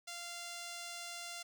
5% pulse tone, 693 Hz, F5, 14 cents flat, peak -32 dBFS, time 0.07-1.43 s, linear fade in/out 10 ms, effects none

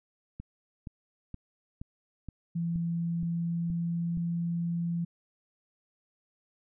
click train, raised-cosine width 5 ms, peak -27 dBFS, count 9, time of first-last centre 0.4-4.174 s, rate 2.12 Hz
sine tone with pitch glide, 168.7 to 170.17 Hz, E3 to F3, +40 to -45 cents, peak -28 dBFS, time 2.55-5.05 s, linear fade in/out 10 ms, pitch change +15 cents, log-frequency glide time 2.99-4.4 s
effects none

